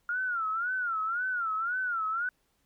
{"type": "tone with vibrato", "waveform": "sine", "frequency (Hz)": 1396.9, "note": "F6", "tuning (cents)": 0, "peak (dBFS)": -28, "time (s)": [0.09, 2.29], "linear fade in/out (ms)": 2, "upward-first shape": "sine", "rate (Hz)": 1.9, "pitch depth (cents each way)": 150, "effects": ["pink hiss -73 dBFS RMS until 2.65 s"]}